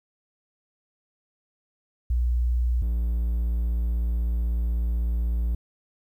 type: tone pair in turn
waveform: sine / triangle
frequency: 60.2 / 58.07 Hz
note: B1 / A#1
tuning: -44 / -6 cents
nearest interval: minor second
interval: 62 cents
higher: first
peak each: -20 dBFS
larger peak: neither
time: 2.1-2.82 / 2.82-5.55 s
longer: second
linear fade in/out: 5 ms
effects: 10-bit